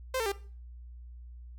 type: tone with pitch steps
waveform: sawtooth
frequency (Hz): 519 / 450.2 / 397.8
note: C5 / A4 / G4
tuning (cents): -14 / +40 / +25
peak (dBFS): -25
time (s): 0.14-0.32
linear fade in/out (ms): 5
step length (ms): 60
effects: noise-tail reverb RT60 0.4 s tail -18 dB re dry + added 60 Hz sine -44 dBFS peak until 1.58 s